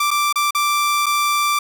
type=tone with dropouts; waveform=sawtooth; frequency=1174.7 Hz; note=D6; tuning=in tune; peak=-12 dBFS; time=0-1.59 s; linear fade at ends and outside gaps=5 ms; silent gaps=0.107-0.112 / 0.327-0.357 / 0.508-0.548 / 1.06-1.064 s; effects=none